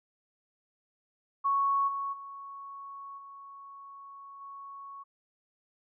sine tone with level steps, 1108.7 Hz, C#6, in tune, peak -24 / -31 / -41 / -45 / -42 dBFS, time 1.44-5.04 s, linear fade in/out 20 ms, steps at 1.87 / 2.12 / 3.17 / 4.4 s, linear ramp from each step 20 ms, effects none

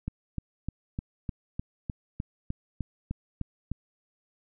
click train, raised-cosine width 5 ms, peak -19 dBFS, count 13, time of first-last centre 0.08-3.716 s, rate 3.3 Hz, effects none

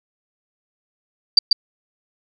sine tone with echo, 4662 Hz, D8, 14 cents flat, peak -6 dBFS, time 1.37-1.39 s, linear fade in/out 5 ms, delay 140 ms, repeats 1, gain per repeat -3 dB, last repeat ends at 1.53 s, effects none

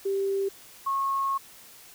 sine tone pair in turn, 392 / 1091 Hz, G4 / C#6, 0 / -28 cents, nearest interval octave + tritone, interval 1772 cents, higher second, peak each -24 dBFS, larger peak neither, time 0.05-0.49 / 0.86-1.38 s, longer second, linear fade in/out 10 ms, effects white hiss -50 dBFS RMS until 1.94 s

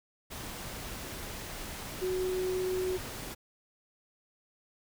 sine tone in noise, 370 Hz, F#4, in tune, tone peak -29 dBFS, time 2.01-2.98 s, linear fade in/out 20 ms, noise pink, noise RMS -41 dBFS, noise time 0.3-3.35 s, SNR +9 dB, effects none

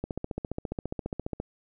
click train, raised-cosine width 2 ms, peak -18 dBFS, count 21, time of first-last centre 0.04-1.401 s, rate 14.7 Hz, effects none

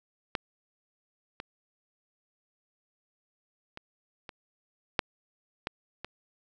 clicks, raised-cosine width 0.3 ms, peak -12 / -21 / -25 / -25 / -7 / -15 / -21 dBFS, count 7, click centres 0.352 / 1.401 / 3.774 / 4.292 / 4.992 / 5.671 / 6.046 s, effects none

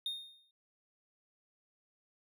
triangle tone with exponential decay, 3681 Hz, A#7, 23 cents flat, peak -31 dBFS, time 0.06-0.51 s, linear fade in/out 2 ms, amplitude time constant 96 ms, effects none

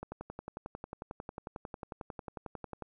click train, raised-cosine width 1 ms, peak -26 dBFS, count 32, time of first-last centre 0.03-2.823 s, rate 11.1 Hz, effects none

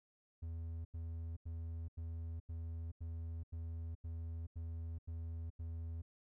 triangle tone bursts, 82.41 Hz, E2, in tune, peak -39 dBFS, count 11, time 0.42-6.02 s, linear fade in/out 10 ms, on 430 ms, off 87 ms, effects none

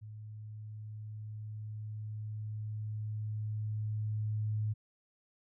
sine tone with level ramp, 107.2 Hz, A2, 45 cents flat, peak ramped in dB -44 to -30 dBFS, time 0.01-4.74 s, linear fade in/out 20 ms, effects none

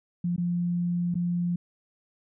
sine tone with dropouts, 174.61 Hz, F3, in tune, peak -24 dBFS, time 0.24-1.56 s, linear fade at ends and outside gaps 5 ms, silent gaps 0.363-0.379 / 1.143-1.153 s, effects none

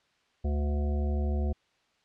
harmonic tone, 72.7 Hz, D2, 17 cents flat, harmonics 1 / 3 / 5 / 7 / 9 / 10, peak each -26 / -36 / -40 / -43 / -45 / -46 dBFS, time 0.44-1.53 s, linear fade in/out 10 ms, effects white hiss -69 dBFS RMS until 2.04 s + low-pass 4000 Hz 12 dB/octave

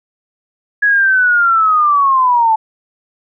sine linear sweep, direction down, 1681 to 868 Hz, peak -8 dBFS, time 0.82-2.56 s, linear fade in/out 10 ms, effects none

